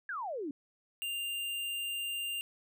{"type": "exponential sweep", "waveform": "sine", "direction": "down", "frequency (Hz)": [1700, 265.5], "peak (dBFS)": -35, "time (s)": [0.09, 0.51], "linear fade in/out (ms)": 2}
{"type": "tone", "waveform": "square", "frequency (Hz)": 2794, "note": "F7", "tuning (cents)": 0, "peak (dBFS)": -35, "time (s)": [1.02, 2.41], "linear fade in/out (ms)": 0}
{"effects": []}